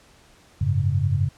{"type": "chord", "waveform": "sine", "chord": "F# suspended second", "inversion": "none", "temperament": "equal", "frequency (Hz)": [92.5, 103.83, 138.59], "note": ["F#2", "G#2", "C#3"], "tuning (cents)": [0, 0, 0], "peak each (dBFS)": -23, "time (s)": [0.61, 1.29], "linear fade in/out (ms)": 5, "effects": ["pink hiss -54 dBFS RMS until 1.37 s", "low-pass 9000 Hz 12 dB/octave"]}